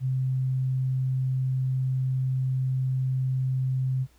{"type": "tone", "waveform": "sine", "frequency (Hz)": 130.4, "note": "C3", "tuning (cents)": -5, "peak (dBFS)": -23, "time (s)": [0, 4.07], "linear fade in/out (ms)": 50, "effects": ["added 60 Hz sine -58 dBFS peak until 4.18 s", "pink hiss -63 dBFS RMS until 4.18 s"]}